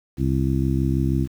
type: harmonic tone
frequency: 66.3 Hz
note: C2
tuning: 23 cents sharp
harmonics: 1 / 2 / 3 / 4 / 5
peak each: -24 / -22 / -27 / -26 / -27 dBFS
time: 0.17-1.28 s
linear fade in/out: 50 ms
effects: 8-bit